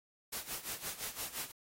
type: noise with tremolo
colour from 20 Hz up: white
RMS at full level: -39 dBFS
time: 0.32-1.52 s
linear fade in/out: 10 ms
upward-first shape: sine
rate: 5.8 Hz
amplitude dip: 80%
effects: AAC 48 kbps

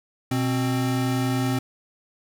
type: tone pair together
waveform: square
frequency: 123.84 / 262.4 Hz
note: B2 / C4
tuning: +5 / +5 cents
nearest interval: octave + minor second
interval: 1300 cents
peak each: -25 dBFS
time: 0.31-1.59 s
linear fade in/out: 5 ms
effects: none

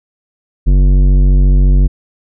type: tone with tanh clipping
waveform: triangle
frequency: 47.16 Hz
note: F#1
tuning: 34 cents sharp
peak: -7 dBFS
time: 0.66-1.88 s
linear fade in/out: 20 ms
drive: 17 dB
effects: none

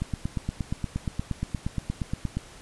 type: click train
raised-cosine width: 5 ms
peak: -15 dBFS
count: 21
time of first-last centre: 0.02-2.37 s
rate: 8.51 Hz
effects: pink hiss -48 dBFS RMS until 2.61 s + resampled to 24000 Hz

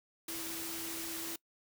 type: tone in noise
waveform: sine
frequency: 330 Hz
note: E4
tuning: 2 cents sharp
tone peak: -45 dBFS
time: 0.28-1.36 s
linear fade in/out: 5 ms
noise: white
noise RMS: -41 dBFS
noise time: 0.28-1.36 s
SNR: -7 dB
effects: noise-tail reverb RT60 0.1 s tail -23 dB re dry

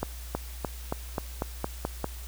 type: accelerating click train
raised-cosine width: 1 ms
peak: -14 dBFS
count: 9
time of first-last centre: 0.03-2.043 s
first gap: 320 ms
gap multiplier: 0.93
effects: added 60 Hz sine -38 dBFS peak until 2.27 s + white hiss -47 dBFS RMS until 2.27 s

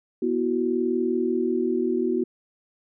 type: chord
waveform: sine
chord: B suspended fourth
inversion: none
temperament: equal with one note detuned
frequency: 244 / 329.6 / 370 Hz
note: B3 / E4 / F#4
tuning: -21 / 0 / 0 cents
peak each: -26 / -27 / -24 dBFS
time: 0.22-2.24 s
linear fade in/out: 5 ms
effects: none

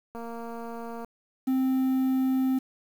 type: click train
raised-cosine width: 1 ms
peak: -26 dBFS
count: 209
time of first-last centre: 0.15-1.047 s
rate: 232 Hz
type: tone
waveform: triangle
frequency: 261.6 Hz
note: C4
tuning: in tune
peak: -20 dBFS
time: 1.47-2.59 s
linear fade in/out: 10 ms
effects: 8-bit

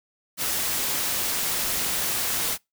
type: noise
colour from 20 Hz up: white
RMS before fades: -26 dBFS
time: 0.37-2.58 s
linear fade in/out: 50 ms
effects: noise-tail reverb RT60 0.2 s tail -25 dB re dry

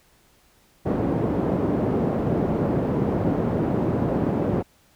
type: band-pass noise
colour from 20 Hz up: pink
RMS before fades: -23 dBFS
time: 0.85-4.63 s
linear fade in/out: 20 ms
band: 140 to 490 Hz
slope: 12 dB/octave
effects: pink hiss -59 dBFS RMS until 4.95 s

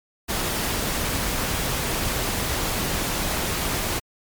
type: noise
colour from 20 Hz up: pink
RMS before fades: -25 dBFS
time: 0.28-4 s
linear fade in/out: 20 ms
effects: MP3 96 kbps

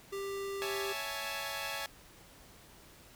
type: tone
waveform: square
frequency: 394.7 Hz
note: G4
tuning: 12 cents sharp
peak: -37 dBFS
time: 0.12-0.93 s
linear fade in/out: 10 ms
type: chord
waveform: 10% pulse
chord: A major seventh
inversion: first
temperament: equal with one note detuned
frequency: 557.3 / 659.3 / 830.6 / 880 Hz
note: C#5 / E5 / G#5 / A5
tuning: +9 / 0 / 0 / 0 cents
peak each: -34 dBFS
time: 0.62-1.86 s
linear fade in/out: 0 ms
effects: pink hiss -57 dBFS RMS until 3.15 s

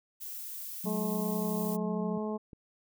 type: noise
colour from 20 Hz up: violet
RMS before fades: -41 dBFS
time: 0.2-1.77 s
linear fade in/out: 20 ms
type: tone with pitch glide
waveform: sine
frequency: 185.6 to 180.73 Hz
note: F#3 to F#3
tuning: +6 to -40 cents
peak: -33 dBFS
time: 0.84-2.18 s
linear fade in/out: 5 ms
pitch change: -46 cents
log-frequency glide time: 1.13-1.59 s
type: harmonic tone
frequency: 214.1 Hz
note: A3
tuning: 47 cents flat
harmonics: 1 / 2 / 3 / 4 / 5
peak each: -34 / -36 / -41 / -43 / -45 dBFS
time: 0.85-2.38 s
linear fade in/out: 20 ms
type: click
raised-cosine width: 3 ms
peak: -34 dBFS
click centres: 2.532 s
effects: none

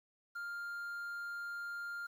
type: tone with quantisation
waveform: triangle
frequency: 1400 Hz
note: F6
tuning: 4 cents sharp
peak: -38 dBFS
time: 0.35-2.07 s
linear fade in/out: 10 ms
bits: 11
effects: none

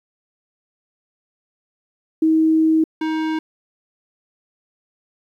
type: tone pair in turn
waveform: sine / square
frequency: 318.2 / 315.8 Hz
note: D#4 / D#4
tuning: +39 / +26 cents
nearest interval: unison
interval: 13 cents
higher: first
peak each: -12 / -20 dBFS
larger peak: first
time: 2.22-2.84 / 3.01-3.39 s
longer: first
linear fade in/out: 5 ms
effects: low-pass 3000 Hz 12 dB/octave + 9-bit

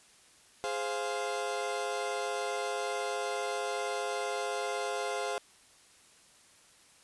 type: chord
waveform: 30% pulse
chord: F minor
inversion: first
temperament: equal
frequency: 415.3 / 523.3 / 698.5 Hz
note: Ab4 / C5 / F5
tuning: 0 / 0 / 0 cents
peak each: -34 dBFS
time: 0.64-5.38 s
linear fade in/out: 0 ms
effects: white hiss -60 dBFS RMS until 7.03 s + resampled to 24000 Hz

